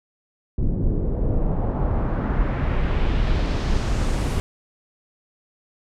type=noise with low-pass filter sweep; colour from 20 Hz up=brown; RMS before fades=-21 dBFS; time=0.58-4.4 s; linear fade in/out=0 ms; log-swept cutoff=290 to 11000 Hz; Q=1.3; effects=none